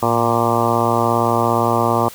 harmonic tone with a mistuned harmonic, 117.4 Hz, A#2, 13 cents sharp, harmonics 1 / 2 / 3 / 4 / 5 / 6 / 7 / 8 / 9 / 10, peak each -23 / -23 / -23 / -23 / -23 / -23 / -23 / -23 / -23 / -23 dBFS, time 0.02-2.09 s, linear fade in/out 10 ms, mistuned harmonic 1, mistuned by -81 cents, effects white hiss -38 dBFS RMS until 2.14 s

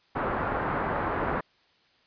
white low-pass noise, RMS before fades -29 dBFS, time 0.15-1.41 s, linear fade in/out 10 ms, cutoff 1400 Hz, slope 24 dB/octave, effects white hiss -64 dBFS RMS until 2.06 s + resampled to 11025 Hz

